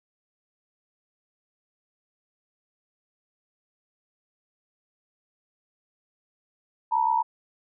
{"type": "tone pair together", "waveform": "sine", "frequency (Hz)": [893, 961.2], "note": ["A5", "B5"], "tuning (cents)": [25, -47], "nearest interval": "minor second", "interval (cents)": 128, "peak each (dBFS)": -23, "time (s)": [6.91, 7.23], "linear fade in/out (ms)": 20, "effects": []}